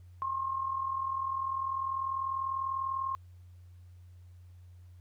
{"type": "tone with amplitude modulation", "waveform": "sine", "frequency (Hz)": 1069, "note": "C6", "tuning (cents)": 37, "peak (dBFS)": -28, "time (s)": [0.22, 3.15], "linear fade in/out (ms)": 0, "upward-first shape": "sine", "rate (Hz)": 40.1, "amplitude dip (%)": 60, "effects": ["added 89 Hz sine -50 dBFS peak until 5 s", "pink hiss -73 dBFS RMS until 5 s"]}